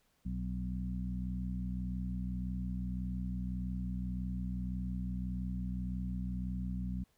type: harmonic tone with a mistuned harmonic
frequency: 61.74 Hz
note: B1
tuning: in tune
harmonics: 1 / 2 / 3 / 4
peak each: -38 / -44 / -38 / -48 dBFS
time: 0.25-7.04 s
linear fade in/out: 10 ms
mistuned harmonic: 4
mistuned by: +28 cents
effects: pink hiss -74 dBFS RMS until 7.17 s